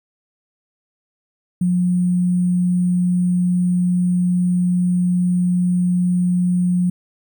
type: tone with sample-and-hold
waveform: sine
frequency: 178.8 Hz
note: F3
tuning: 41 cents sharp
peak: -14 dBFS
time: 1.61-6.9 s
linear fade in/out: 5 ms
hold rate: 8820 Hz
effects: none